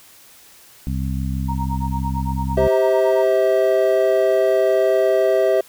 harmonic tone, 66.2 Hz, C2, 21 cents sharp, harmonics 1 / 2 / 3 / 4, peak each -23 / -25 / -27 / -32 dBFS, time 0.87-2.68 s, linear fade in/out 0 ms
sine tone with tremolo, 932.3 Hz, A#5, in tune, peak -23 dBFS, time 1.48-3.26 s, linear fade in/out 10 ms, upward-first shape sine, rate 8.9 Hz, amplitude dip 100%
triangle chord, C major, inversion second, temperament equal with one note detuned, 392 / 523.3 / 644.2 Hz, G4 / C5 / E5, 0 / 0 / -40 cents, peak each -16 / -18 / -15 dBFS, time 2.57-5.61 s, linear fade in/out 5 ms
effects white hiss -47 dBFS RMS until 5.68 s

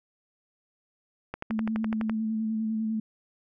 click train, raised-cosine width 0.5 ms, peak -18 dBFS, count 10, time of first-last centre 1.34-2.096 s, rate 11.9 Hz
sine tone with vibrato, 220 Hz, A3, in tune, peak -26 dBFS, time 1.5-3 s, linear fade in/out 5 ms, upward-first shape square, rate 10 Hz, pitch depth 20 cents each way
effects none

